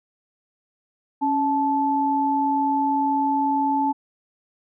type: tone pair together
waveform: sine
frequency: 277.2 / 871 Hz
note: C#4 / A5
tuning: 0 / -18 cents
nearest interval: octave + minor sixth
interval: 1982 cents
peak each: -23 / -20 dBFS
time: 1.21-3.93 s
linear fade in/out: 20 ms
effects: none